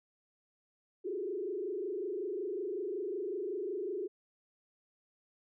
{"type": "tone with frequency modulation", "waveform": "sine", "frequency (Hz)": 386.7, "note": "G4", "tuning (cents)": -24, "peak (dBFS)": -34, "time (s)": [1.04, 4.08], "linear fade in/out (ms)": 20, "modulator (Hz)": 25.4, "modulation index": 1.7, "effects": []}